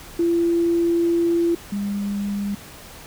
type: tone pair in turn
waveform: sine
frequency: 339.7 / 202 Hz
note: F4 / G#3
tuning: -48 / -48 cents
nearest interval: major sixth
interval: 900 cents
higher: first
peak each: -16 / -22 dBFS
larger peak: first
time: 0.19-1.55 / 1.72-2.55 s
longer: first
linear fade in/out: 5 ms
effects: pink hiss -41 dBFS RMS until 3.06 s